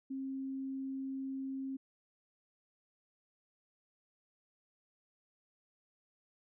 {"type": "tone", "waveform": "sine", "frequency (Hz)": 267.8, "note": "C4", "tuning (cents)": 40, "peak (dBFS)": -37, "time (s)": [0.1, 1.77], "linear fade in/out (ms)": 10, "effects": []}